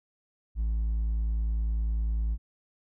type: tone with hard clipping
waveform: triangle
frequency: 55 Hz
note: A1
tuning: in tune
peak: -24 dBFS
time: 0.55-2.38 s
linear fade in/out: 50 ms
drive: 1 dB
effects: none